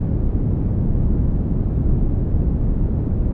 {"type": "low-pass noise", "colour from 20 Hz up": "pink", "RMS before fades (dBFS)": -18, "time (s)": [0, 3.33], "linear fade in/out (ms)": 10, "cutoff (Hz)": 210, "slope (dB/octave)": 12, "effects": []}